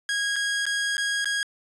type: tone with dropouts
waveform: sawtooth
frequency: 1642 Hz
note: G#6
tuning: 20 cents flat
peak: -20 dBFS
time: 0.09-1.43 s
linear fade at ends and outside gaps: 1 ms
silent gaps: 0.359-0.363 / 0.655-0.665 / 0.969-0.98 / 1.245-1.256 s
effects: resampled to 22050 Hz